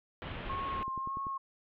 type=low-pass noise; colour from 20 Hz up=pink; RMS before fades=-41 dBFS; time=0.22-0.83 s; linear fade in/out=0 ms; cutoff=3400 Hz; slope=48 dB/octave
type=tone with vibrato; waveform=sine; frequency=1076 Hz; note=C6; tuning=48 cents sharp; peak=-34 dBFS; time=0.49-1.38 s; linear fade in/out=10 ms; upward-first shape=sine; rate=1.7 Hz; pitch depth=29 cents each way
type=click train; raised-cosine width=3 ms; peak=-32 dBFS; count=5; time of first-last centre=0.88-1.268 s; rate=10.3 Hz
effects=none